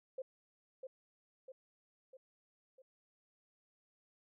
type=tone with echo; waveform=sine; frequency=523 Hz; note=C5; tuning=1 cent flat; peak=-39 dBFS; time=0.18-0.22 s; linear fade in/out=5 ms; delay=650 ms; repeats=4; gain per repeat=-5 dB; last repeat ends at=2.82 s; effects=none